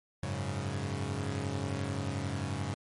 sawtooth chord, F# suspended second, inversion none, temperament equal, 92.5 / 103.83 / 138.59 Hz, F#2 / G#2 / C#3, 0 / 0 / 0 cents, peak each -33 dBFS, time 0.23-2.74 s, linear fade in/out 0 ms, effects MP3 48 kbps

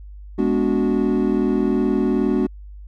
triangle chord, G# half-diminished seventh, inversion none, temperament equal with one note detuned, 207.7 / 246.9 / 289.3 / 370 Hz, G#3 / B3 / D4 / F#4, 0 / 0 / -26 / 0 cents, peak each -20 dBFS, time 0.38-2.47 s, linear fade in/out 10 ms, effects added 50 Hz sine -35 dBFS peak until 2.87 s

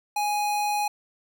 square tone, 830.6 Hz, G#5, in tune, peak -24 dBFS, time 0.16-0.88 s, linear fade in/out 5 ms, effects none

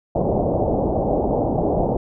white low-pass noise, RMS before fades -20 dBFS, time 0.15-1.97 s, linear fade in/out 5 ms, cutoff 760 Hz, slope 48 dB/octave, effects none

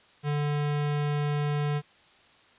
square tone, 146.83 Hz, D3, in tune, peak -26 dBFS, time 0.23-1.82 s, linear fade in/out 50 ms, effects white hiss -58 dBFS RMS until 2.58 s + resampled to 8000 Hz

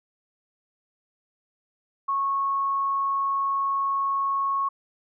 sine tone, 1100 Hz, C#6, 14 cents flat, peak -22 dBFS, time 2.08-4.69 s, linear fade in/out 10 ms, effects none

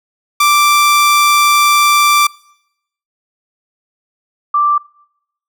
sawtooth / sine tone pair in turn, 1174.7 / 1174.7 Hz, D6 / D6, 0 / 0 cents, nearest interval unison, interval 0 cents, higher neither, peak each -4 / -9 dBFS, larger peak first, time 0.4-2.27 / 4.54-4.78 s, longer first, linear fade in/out 5 ms, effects noise-tail reverb RT60 0.8 s tail -24 dB re dry

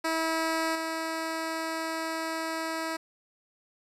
10% pulse tone with level steps, 323.7 Hz, E4, 31 cents flat, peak -18 / -22 dBFS, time 0.04-2.97 s, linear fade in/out 10 ms, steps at 0.75 s, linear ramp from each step 5 ms, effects low-pass 11000 Hz 12 dB/octave + 9-bit

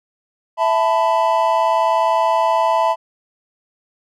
triangle chord, E suspended fourth, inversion none, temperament equal with one note detuned, 659.3 / 880 / 999.2 Hz, E5 / A5 / B5, 0 / 0 / +20 cents, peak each -16 dBFS, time 0.57-2.96 s, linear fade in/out 50 ms, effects none

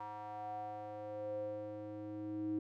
square tone with band-pass filter sweep, 105.3 Hz, G#2, 24 cents sharp, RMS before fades -43 dBFS, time 0-2.59 s, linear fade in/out 5 ms, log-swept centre 920 to 320 Hz, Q 7.1, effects none

